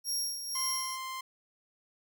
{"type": "tone with tremolo", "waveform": "25% pulse", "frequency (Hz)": 5588, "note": "F8", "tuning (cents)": 0, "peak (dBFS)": -25, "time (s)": [0.04, 0.98], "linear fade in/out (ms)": 50, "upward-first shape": "sine", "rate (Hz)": 2, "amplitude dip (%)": 60}
{"type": "tone", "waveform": "sawtooth", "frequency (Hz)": 1046.5, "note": "C6", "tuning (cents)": 0, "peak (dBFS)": -33, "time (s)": [0.55, 1.21], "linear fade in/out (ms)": 5}
{"effects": []}